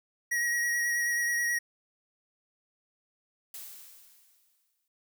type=tone with vibrato; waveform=square; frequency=1901 Hz; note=A#6; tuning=33 cents sharp; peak=-27 dBFS; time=0.31-1.59 s; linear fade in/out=10 ms; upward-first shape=sine; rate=9.3 Hz; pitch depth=20 cents each way
type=noise with exponential decay; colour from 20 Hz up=blue; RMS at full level=-41 dBFS; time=3.54-4.88 s; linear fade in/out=2 ms; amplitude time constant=290 ms
effects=none